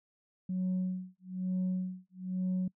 sine tone with tremolo, 184.5 Hz, F#3, 5 cents flat, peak -26 dBFS, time 0.49-2.68 s, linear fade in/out 5 ms, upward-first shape sine, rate 1.1 Hz, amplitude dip 100%, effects noise-tail reverb RT60 0.1 s tail -24 dB re dry + tanh soft clip ceiling -27 dBFS

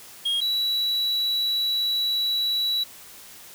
triangle tone pair in turn, 3260 / 3921 Hz, G#7 / B7, -33 / -13 cents, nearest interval minor third, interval 320 cents, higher second, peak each -20 dBFS, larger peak neither, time 0.25-0.41 / 0.41-2.84 s, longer second, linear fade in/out 10 ms, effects white hiss -45 dBFS RMS until 3.54 s

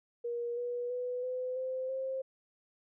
sine tone with pitch steps, 475 / 485.3 / 495.7 / 506.5 / 517.4 / 528.6 Hz, A#4 / B4 / B4 / B4 / C5 / C5, +33 / -30 / +6 / +44 / -19 / +18 cents, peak -33 dBFS, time 0.24-2.22 s, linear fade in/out 10 ms, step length 330 ms, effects none

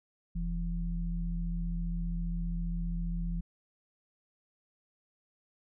sine tone pair together, 42.5 / 170 Hz, F1 / F3, -46 / -46 cents, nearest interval 2 octaves, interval 2400 cents, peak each -32 / -35 dBFS, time 0.35-3.41 s, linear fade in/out 10 ms, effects none

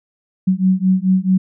sine beating tone pair, 185 / 189.6 Hz, F#3 / F#3, 0 / +43 cents, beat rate 4.6 Hz, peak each -15 dBFS, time 0.47-1.38 s, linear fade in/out 10 ms, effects none

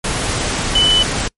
sine tone in noise, 3000 Hz, F#7, 23 cents sharp, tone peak -10 dBFS, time 0.75-1.03 s, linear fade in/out 5 ms, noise pink, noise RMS -19 dBFS, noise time 0.04-1.28 s, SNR +6 dB, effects noise-tail reverb RT60 0.1 s tail -26 dB re dry + MP3 48 kbps

